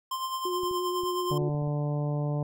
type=tone with tremolo; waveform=square; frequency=1046.5 Hz; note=C6; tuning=in tune; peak=-29 dBFS; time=0.11-1.38 s; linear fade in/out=5 ms; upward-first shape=sine; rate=9.5 Hz; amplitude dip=50%
type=tone with vibrato; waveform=sine; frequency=360 Hz; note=F#4; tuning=47 cents flat; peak=-29 dBFS; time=0.45-1.49 s; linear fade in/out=5 ms; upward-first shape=sine; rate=8.4 Hz; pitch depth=16 cents each way
type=clicks; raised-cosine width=5 ms; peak=-35 dBFS; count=9; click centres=0.634 / 0.712 / 1.035 / 1.306 / 1.418 / 1.499 / 1.549 / 1.621 / 1.674 s
type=harmonic tone; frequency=147 Hz; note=D3; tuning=2 cents sharp; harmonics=1 / 2 / 3 / 4 / 5 / 6 / 7; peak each=-27 / -37 / -39 / -37 / -43 / -45 / -48 dBFS; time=1.31-2.43 s; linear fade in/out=2 ms
effects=none